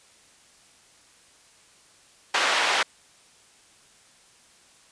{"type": "band-pass noise", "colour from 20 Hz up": "white", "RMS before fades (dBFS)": -23, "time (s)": [2.34, 2.83], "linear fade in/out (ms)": 5, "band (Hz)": [590, 2700], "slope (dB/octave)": 12, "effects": ["white hiss -56 dBFS RMS until 4.91 s", "resampled to 22050 Hz"]}